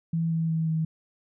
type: tone with pitch steps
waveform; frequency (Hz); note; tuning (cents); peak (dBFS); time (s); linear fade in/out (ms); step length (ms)
sine; 164.81 / 163.11 / 161.42 / 159.75; E3 / E3 / E3 / D#3; 0 / -18 / -36 / +46; -23; 0.13-0.85; 5; 180
effects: none